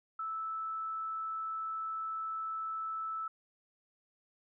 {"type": "tone", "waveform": "sine", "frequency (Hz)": 1313, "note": "E6", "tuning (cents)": -7, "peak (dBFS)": -35, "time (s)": [0.19, 3.28], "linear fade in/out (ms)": 5, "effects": []}